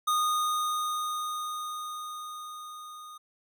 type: tone with level ramp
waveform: square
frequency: 1232 Hz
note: D#6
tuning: 17 cents flat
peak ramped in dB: -24 to -44 dBFS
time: 0.07-3.18 s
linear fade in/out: 10 ms
effects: none